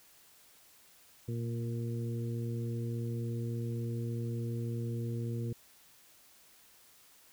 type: harmonic tone with a mistuned harmonic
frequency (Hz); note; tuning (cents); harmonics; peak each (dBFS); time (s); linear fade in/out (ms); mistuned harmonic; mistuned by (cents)
116.54; A#2; 0; 1 / 2 / 3 / 4; -34 / -41 / -44 / -46; 1.28-5.53; 5; 1; +26
effects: white hiss -61 dBFS RMS until 7.32 s

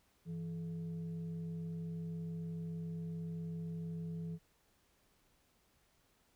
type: tone with frequency modulation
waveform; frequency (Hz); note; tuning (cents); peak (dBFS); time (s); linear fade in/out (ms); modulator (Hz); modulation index
sine; 165.6; E3; +8; -39; 0.25-4.39; 50; 264; 0.37
effects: pink hiss -73 dBFS RMS until 6.35 s

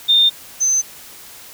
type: tone pair in turn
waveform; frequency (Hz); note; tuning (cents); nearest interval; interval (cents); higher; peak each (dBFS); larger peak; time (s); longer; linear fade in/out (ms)
sine; 3626 / 6163; A#7 / G8; -49 / -30; major sixth; 919; second; -9 / -13; first; 0.08-0.3 / 0.6-0.82; neither; 20
effects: white hiss -39 dBFS RMS until 1.53 s

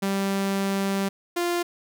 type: tone pair in turn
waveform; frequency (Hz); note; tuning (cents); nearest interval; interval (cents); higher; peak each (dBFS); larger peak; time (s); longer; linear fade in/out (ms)
sawtooth; 196 / 348.1; G3 / F4; 0 / -6; minor seventh; 994; second; -19; neither; 0.02-1.09 / 1.36-1.63; first; 10
effects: none

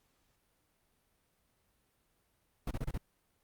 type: noise bursts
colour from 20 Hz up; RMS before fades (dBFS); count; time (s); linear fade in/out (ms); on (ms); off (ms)
brown; -35; 5; 2.67-2.978; 5; 40; 27
effects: pink hiss -75 dBFS RMS until 3.43 s + Opus 48 kbps

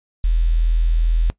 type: tone with quantisation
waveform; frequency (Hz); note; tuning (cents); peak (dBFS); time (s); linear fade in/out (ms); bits
sine; 41.2; E1; 0; -13; 0.24-1.3; 0; 7
effects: noise-tail reverb RT60 0.1 s tail -19 dB re dry + resampled to 8000 Hz

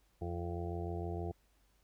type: harmonic tone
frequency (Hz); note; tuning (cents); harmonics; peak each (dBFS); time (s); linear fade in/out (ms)
86.4; F2; -18; 1 / 2 / 4 / 5 / 6 / 7 / 8 / 9; -39 / -45 / -43 / -46 / -56 / -58 / -47 / -51; 0.21-1.32; 10
effects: added 50 Hz sine -70 dBFS peak until 1.83 s + pink hiss -74 dBFS RMS until 1.83 s

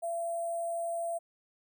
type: tone with sample-and-hold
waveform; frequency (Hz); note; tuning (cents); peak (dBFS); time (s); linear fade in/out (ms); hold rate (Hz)
sine; 678; E5; +49; -31; 0.02-1.19; 20; 8820
effects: none

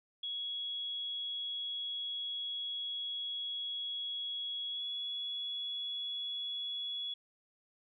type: tone with pitch glide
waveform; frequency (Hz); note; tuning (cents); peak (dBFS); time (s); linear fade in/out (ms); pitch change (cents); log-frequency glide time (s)
sine; 3340 to 3375; G#7 to G#7; +9 to +27; -36; 0.23-7.14; 5; +18; 4.71-4.81
effects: none

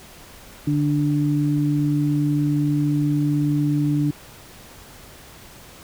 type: tone pair together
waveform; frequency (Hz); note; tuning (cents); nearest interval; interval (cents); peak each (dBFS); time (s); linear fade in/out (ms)
sine; 146.85 / 293.7; D3 / D4; 0 / 0; octave; 1200; -20; 0.67-4.11; 5
effects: pink hiss -44 dBFS RMS until 5.83 s

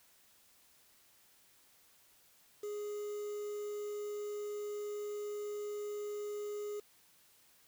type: tone with quantisation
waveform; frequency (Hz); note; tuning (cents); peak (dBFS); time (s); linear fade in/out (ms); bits
triangle; 415.3; G#4; 0; -36; 2.63-6.8; 5; 9
effects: white hiss -66 dBFS RMS until 7.67 s

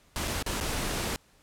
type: noise with dropouts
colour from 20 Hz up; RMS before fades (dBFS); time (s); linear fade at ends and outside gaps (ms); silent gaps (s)
pink; -31; 0.16-1.16; 0; 0.275-0.279 / 0.425-0.463 / 0.602-0.61
effects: pink hiss -62 dBFS RMS until 1.42 s + low-pass 12000 Hz 12 dB/octave

